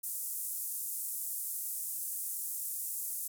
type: band-pass noise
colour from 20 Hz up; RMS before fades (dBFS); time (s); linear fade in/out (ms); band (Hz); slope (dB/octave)
white; -38; 0.03-3.28; 10; 8300 to 15000; 24
effects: none